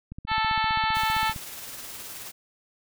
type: click train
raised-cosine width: 5 ms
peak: -25 dBFS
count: 20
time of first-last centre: 0.12-1.362 s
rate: 15.3 Hz
type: harmonic tone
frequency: 440 Hz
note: A4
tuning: in tune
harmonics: 2 / 3 / 4 / 5 / 6 / 7 / 8 / 9 / 10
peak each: -25 / -29 / -31 / -33 / -35 / -36 / -37 / -38 / -39 dBFS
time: 0.27-1.34 s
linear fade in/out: 50 ms
type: noise with tremolo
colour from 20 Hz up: white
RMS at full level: -38 dBFS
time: 0.94-2.32 s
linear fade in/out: 20 ms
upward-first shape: sine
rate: 19 Hz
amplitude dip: 30%
effects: none